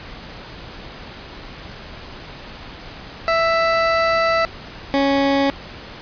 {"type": "tone pair in turn", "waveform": "20% pulse", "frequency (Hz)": [661, 276.9], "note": ["E5", "C#4"], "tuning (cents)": [5, -2], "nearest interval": "octave + minor third", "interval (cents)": 1507, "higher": "first", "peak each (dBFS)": -10, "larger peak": "neither", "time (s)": [[3.28, 4.45], [4.94, 5.5]], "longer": "first", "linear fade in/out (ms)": 0, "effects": ["pink hiss -36 dBFS RMS until 6.01 s", "resampled to 11025 Hz"]}